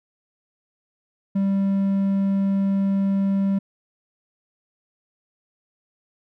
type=tone; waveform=triangle; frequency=196 Hz; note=G3; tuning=in tune; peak=-16 dBFS; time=1.35-3.59 s; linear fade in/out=10 ms; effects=none